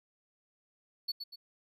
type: tone with echo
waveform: triangle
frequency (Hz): 4435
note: C#8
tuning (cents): 0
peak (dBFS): -30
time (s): 1.08-1.12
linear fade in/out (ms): 10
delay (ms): 120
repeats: 2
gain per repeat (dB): -7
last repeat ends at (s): 1.36
effects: none